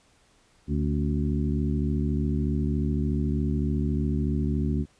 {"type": "harmonic tone with a mistuned harmonic", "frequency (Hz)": 73.9, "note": "D2", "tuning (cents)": 11, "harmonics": [1, 2, 3, 4, 5], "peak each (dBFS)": [-27, -28, -29, -32, -37], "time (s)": [0.67, 4.86], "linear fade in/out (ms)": 50, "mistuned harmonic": 4, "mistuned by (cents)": -63, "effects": ["pink hiss -62 dBFS RMS until 4.99 s", "resampled to 22050 Hz"]}